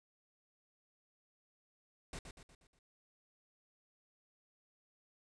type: noise with echo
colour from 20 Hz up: pink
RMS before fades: -45 dBFS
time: 2.13-2.19 s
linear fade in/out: 2 ms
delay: 120 ms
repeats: 5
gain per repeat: -6 dB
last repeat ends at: 2.79 s
effects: resampled to 22050 Hz

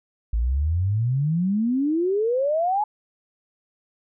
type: exponential sweep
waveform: sine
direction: up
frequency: 53.4 to 863 Hz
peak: -19 dBFS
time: 0.33-2.84 s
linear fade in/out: 5 ms
effects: none

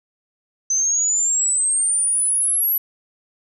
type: exponential sweep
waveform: sine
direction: up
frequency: 6120 to 11860 Hz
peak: -16 dBFS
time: 0.7-2.78 s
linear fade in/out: 5 ms
effects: none

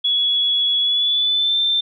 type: tone with pitch glide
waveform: sine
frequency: 3373 to 3565 Hz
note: G#7 to A7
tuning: +26 to +22 cents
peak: -15 dBFS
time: 0.04-1.81 s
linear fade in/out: 10 ms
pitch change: +96 cents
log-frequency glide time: 0.8-1.58 s
effects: none

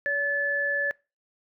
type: tone pair together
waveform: sine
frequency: 568 / 1731.8 Hz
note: C#5 / A6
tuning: +42 / -28 cents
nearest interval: octave + perfect fifth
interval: 1930 cents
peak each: -31 / -24 dBFS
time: 0.06-0.91 s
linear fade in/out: 0 ms
effects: noise-tail reverb RT60 0.3 s tail -24 dB re dry

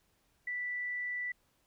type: tone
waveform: sine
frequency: 1971 Hz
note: B6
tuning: 4 cents flat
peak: -34 dBFS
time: 0.47-1.32 s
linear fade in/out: 5 ms
effects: pink hiss -73 dBFS RMS until 1.66 s

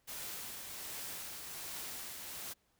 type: noise with tremolo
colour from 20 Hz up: white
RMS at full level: -43 dBFS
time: 0.07-2.54 s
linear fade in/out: 20 ms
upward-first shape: triangle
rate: 1.3 Hz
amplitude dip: 35%
effects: pink hiss -75 dBFS RMS until 2.79 s

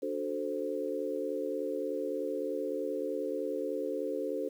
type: chord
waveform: sine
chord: D dominant seventh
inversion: none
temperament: equal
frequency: 293.7 / 370 / 440 / 523.3 Hz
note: D4 / F#4 / A4 / C5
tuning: 0 / 0 / 0 / 0 cents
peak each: -38 / -39 / -36 / -36 dBFS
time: 0.02-4.49 s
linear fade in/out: 10 ms
effects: 10-bit

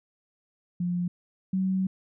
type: tone pair in turn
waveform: sine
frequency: 176.5 / 188.81 Hz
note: F3 / F#3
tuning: +19 / +35 cents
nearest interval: minor second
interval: 116 cents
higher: second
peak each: -25 / -23 dBFS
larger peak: second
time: 0.8-1.08 / 1.53-1.87 s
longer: second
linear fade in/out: 5 ms
effects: none

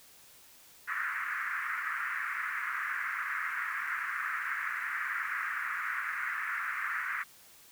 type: band-pass noise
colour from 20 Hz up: white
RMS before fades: -35 dBFS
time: 0.87-7.24 s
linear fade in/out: 20 ms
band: 1200 to 2000 Hz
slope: 48 dB/octave
effects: white hiss -57 dBFS RMS until 7.71 s

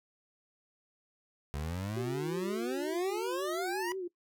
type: exponential sweep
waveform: 25% pulse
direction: up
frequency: 70.2 to 987.8 Hz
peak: -31 dBFS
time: 1.54-3.92 s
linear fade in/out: 0 ms
type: tone with vibrato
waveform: sine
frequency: 366.8 Hz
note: F#4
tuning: 15 cents flat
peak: -34 dBFS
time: 1.96-4.08 s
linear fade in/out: 10 ms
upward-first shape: sine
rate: 5.6 Hz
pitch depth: 82 cents each way
effects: noise-tail reverb RT60 0.1 s tail -19 dB re dry

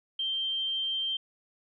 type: tone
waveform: sine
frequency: 3147 Hz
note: G7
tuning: 6 cents sharp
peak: -28 dBFS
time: 0.19-1.17 s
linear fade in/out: 5 ms
effects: none

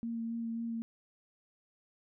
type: tone with vibrato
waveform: sine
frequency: 230 Hz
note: A#3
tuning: 23 cents flat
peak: -34 dBFS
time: 0.03-0.82 s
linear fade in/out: 0 ms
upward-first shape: sine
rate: 3.7 Hz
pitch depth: 14 cents each way
effects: none

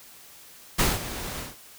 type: noise with ADSR envelope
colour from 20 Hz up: pink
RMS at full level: -20 dBFS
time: 0.78-1.56 s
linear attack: 17 ms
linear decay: 190 ms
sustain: -14 dB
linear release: 160 ms
effects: white hiss -49 dBFS RMS until 1.78 s

